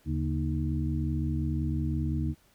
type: harmonic tone with a mistuned harmonic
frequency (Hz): 77.78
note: D#2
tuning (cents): 0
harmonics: 1 / 2 / 3 / 4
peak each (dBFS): -30 / -31 / -35 / -35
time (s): 0.05-2.35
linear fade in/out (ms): 50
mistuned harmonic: 2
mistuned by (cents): -140
effects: pink hiss -64 dBFS RMS until 2.54 s